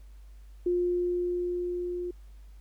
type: tone with level ramp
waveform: sine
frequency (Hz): 354.2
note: F4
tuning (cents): +24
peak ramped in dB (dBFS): -23 to -31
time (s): 0.66-2.11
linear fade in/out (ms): 5
effects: added 50 Hz sine -46 dBFS peak until 2.6 s + pink hiss -67 dBFS RMS until 2.6 s